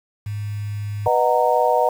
sine tone with pitch glide, 103.83 to 103.17 Hz, G#2 to G#2, 0 to -11 cents, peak -24 dBFS, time 0.26-1.08 s, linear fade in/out 5 ms, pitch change -11 cents, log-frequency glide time 0.39-0.92 s
sine chord, B major seventh, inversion none, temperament just, 493.9 / 617.4 / 740.8 / 926 Hz, B4 / D#5 / F#5 / A#5, 0 / -14 / +2 / -12 cents, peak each -20 dBFS, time 1.06-1.89 s, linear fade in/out 2 ms
effects 7-bit

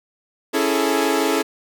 sawtooth chord, A major seventh, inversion first, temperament equal with one note detuned, 277.2 / 329.6 / 415.3 / 441.3 Hz, C#4 / E4 / G#4 / A4, 0 / 0 / 0 / +5 cents, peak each -19 dBFS, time 0.53-1.43 s, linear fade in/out 20 ms, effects none

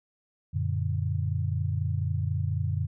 sine chord, Gb augmented, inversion none, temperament equal, 92.5 / 116.54 / 146.83 Hz, Gb2 / Bb2 / D3, 0 / 0 / 0 cents, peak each -28 / -31 / -31 dBFS, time 0.53-2.87 s, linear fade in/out 20 ms, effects none

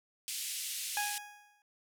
white band-pass noise, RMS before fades -39 dBFS, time 0.28-1.18 s, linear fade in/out 0 ms, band 2400 to 12000 Hz, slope 24 dB/octave
20% pulse tone with exponential decay, 828 Hz, G#5, 5 cents flat, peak -25 dBFS, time 0.97-1.62 s, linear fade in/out 1 ms, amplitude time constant 140 ms
effects none

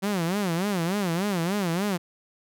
sawtooth tone with vibrato, 185 Hz, F#3, in tune, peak -20 dBFS, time 0.02-1.98 s, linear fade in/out 20 ms, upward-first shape sine, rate 3.4 Hz, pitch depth 210 cents each way, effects none

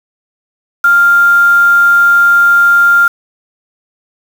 sine tone with quantisation, 1396.9 Hz, F6, in tune, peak -4 dBFS, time 0.84-3.08 s, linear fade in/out 5 ms, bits 4, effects none

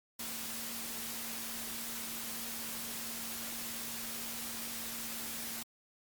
sine tone in noise, 230 Hz, A#3, 23 cents flat, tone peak -50 dBFS, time 0.19-5.63 s, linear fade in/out 5 ms, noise white, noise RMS -41 dBFS, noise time 0.19-5.63 s, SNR -12 dB, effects Opus 48 kbps

